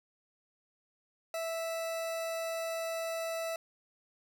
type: tone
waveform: 40% pulse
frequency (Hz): 658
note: E5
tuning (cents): -3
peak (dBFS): -33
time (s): 1.34-3.56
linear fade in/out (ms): 2
effects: none